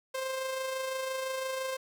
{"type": "tone with amplitude modulation", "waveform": "sawtooth", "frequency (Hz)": 525, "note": "C5", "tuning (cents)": 6, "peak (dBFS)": -27, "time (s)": [0.14, 1.77], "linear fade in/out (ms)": 10, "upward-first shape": "sine", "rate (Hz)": 25.9, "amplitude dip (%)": 35, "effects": []}